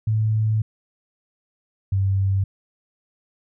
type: tone pair in turn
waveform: sine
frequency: 109 / 97.11 Hz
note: A2 / G2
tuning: -16 / -16 cents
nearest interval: major second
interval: 200 cents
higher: first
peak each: -17 dBFS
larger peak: neither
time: 0.07-0.62 / 1.92-2.44 s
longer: first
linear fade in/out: 5 ms
effects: none